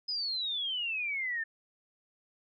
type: exponential sweep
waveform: sine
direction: down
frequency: 5080 to 1769 Hz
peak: -31 dBFS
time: 0.08-1.44 s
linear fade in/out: 10 ms
effects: none